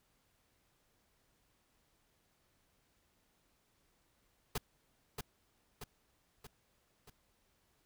pink noise with echo, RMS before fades -36 dBFS, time 4.55-4.58 s, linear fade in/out 5 ms, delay 630 ms, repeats 4, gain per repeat -5 dB, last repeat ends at 7.1 s, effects pink hiss -75 dBFS RMS until 7.85 s

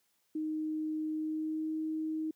sine tone with pitch glide, 310.9 to 314.5 Hz, D#4 to D#4, -1 to +19 cents, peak -32 dBFS, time 0.35-2.31 s, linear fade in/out 5 ms, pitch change +20 cents, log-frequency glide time 1.13-1.73 s, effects white hiss -75 dBFS RMS until 2.35 s + high-pass 80 Hz 12 dB/octave

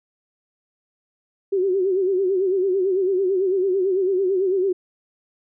sine tone with vibrato, 378.8 Hz, F#4, 41 cents sharp, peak -17 dBFS, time 1.52-4.73 s, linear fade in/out 10 ms, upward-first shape sine, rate 9 Hz, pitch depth 89 cents each way, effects none

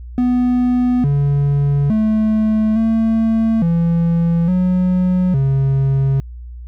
triangle tone with pitch steps, 247.9 / 142.1 / 217.1 / 224.1 / 168.4 / 182.6 / 135.9 Hz, B3 / C#3 / A3 / A3 / E3 / F#3 / C#3, +7 / +43 / -23 / +32 / +37 / -23 / -34 cents, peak -10 dBFS, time 0.18-6.2 s, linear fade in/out 0 ms, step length 860 ms, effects added 60 Hz sine -29 dBFS peak until 6.67 s

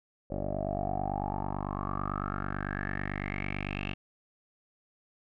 10% pulse tone with low-pass filter sweep, 49 Hz, G1, in tune, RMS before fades -34 dBFS, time 0.3-3.94 s, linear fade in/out 10 ms, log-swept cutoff 550 to 2800 Hz, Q 8.4, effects none

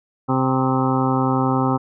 harmonic tone with a mistuned harmonic, 131.2 Hz, C3, 5 cents sharp, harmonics 1 / 2 / 3 / 4 / 6 / 7 / 8 / 9 / 10, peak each -22 / -20 / -27 / -28 / -25 / -28 / -28 / -31 / -28 dBFS, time 0.28-1.78 s, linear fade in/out 20 ms, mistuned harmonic 10, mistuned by -27 cents, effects none

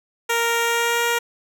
10% pulse tone with pitch glide, 465.8 to 470.9 Hz, A#4 to A#4, -1 to +18 cents, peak -10 dBFS, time 0.29-1.19 s, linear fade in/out 10 ms, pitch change +19 cents, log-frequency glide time 0.62-1.02 s, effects none

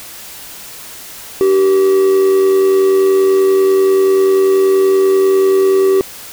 triangle tone with amplitude modulation, 384.9 Hz, G4, 32 cents flat, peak -4 dBFS, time 1.41-6.01 s, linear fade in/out 0 ms, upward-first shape sine, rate 90.3 Hz, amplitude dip 40%, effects white hiss -32 dBFS RMS until 6.32 s

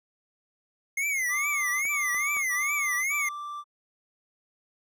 square tone with vibrato, 2124 Hz, C7, 25 cents sharp, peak -26 dBFS, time 0.97-3.29 s, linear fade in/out 5 ms, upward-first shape triangle, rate 2.4 Hz, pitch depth 180 cents each way
triangle tone bursts, 1174.7 Hz, D6, in tune, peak -32 dBFS, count 4, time 1.28-3.642 s, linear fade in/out 50 ms, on 550 ms, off 54 ms
clicks, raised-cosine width 0.5 ms, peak -28 dBFS, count 3, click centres 1.853 / 2.146 / 2.367 s
effects none

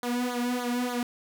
sawtooth tone with flanger, 244.9 Hz, B3, 14 cents flat, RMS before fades -29 dBFS, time 0.03-1.03 s, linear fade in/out 2 ms, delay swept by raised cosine 0.37 to 2.57 ms, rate 3.4 Hz, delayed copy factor -1, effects none

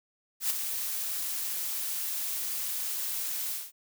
blue noise with ADSR envelope, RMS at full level -26 dBFS, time 0.4-3.72 s, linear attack 100 ms, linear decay 14 ms, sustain -7 dB, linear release 200 ms, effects none

